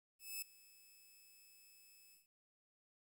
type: tone with ADSR envelope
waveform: 5% pulse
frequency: 2604 Hz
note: E7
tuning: 22 cents flat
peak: -32 dBFS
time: 0.19-2.28 s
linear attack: 230 ms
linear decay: 5 ms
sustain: -22 dB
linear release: 150 ms
effects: 12-bit